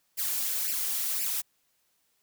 blue noise with flanger, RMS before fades -30 dBFS, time 0.17-1.42 s, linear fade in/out 20 ms, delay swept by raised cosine 0.39 to 3.79 ms, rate 1.9 Hz, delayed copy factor +0.85, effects white hiss -72 dBFS RMS until 2.22 s

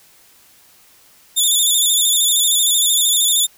15% pulse tone with vibrato, 3532 Hz, A7, 6 cents sharp, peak -6 dBFS, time 1.36-3.47 s, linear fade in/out 20 ms, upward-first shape square, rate 13 Hz, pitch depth 49 cents each way, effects white hiss -50 dBFS RMS until 3.57 s

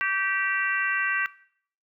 harmonic tone with a mistuned harmonic, 389.5 Hz, G4, 11 cents flat, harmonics 3 / 4 / 5 / 6 / 7, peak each -31 / -27 / -28 / -36 / -32 dBFS, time 0.01-1.26 s, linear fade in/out 0 ms, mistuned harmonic 3, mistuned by -26 cents, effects noise-tail reverb RT60 0.6 s tail -20 dB re dry

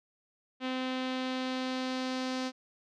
sawtooth tone with low-pass filter sweep, 257.8 Hz, C4, 26 cents flat, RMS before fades -34 dBFS, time 0.6-2.52 s, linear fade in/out 50 ms, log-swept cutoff 3300 to 5100 Hz, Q 2, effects none

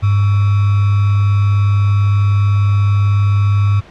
sine tone with sample-and-hold, 101 Hz, G#2, 48 cents flat, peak -9 dBFS, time 0.02-3.81 s, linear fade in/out 20 ms, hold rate 1225 Hz, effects pink hiss -40 dBFS RMS until 3.9 s + low-pass 3000 Hz 12 dB/octave

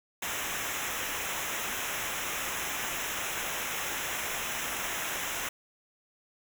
pink noise with comb filter, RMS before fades -34 dBFS, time 0.22-5.49 s, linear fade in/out 5 ms, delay 0.22 ms, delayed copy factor -0.85, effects none

